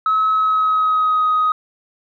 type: tone with pitch glide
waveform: sine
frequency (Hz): 1287 to 1254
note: E6 to D#6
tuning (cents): -42 to +13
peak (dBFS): -12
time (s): 0.06-1.52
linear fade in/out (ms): 2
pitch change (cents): -45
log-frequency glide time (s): 0.31-1.26
effects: tanh soft clip ceiling -10 dBFS